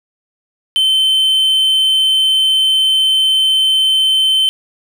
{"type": "tone", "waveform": "triangle", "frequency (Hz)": 3082, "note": "G7", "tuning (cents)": -30, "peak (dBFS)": -8, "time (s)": [0.76, 4.49], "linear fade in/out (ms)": 0, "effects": []}